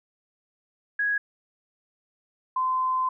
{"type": "tone pair in turn", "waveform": "sine", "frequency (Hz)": [1661.2, 1030.6], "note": ["G#6", "C6"], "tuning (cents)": [0, -27], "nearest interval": "minor sixth", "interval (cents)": 827, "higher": "first", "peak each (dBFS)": -22, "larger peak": "neither", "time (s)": [[0.99, 1.18], [2.56, 3.09]], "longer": "second", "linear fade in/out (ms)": 5, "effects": []}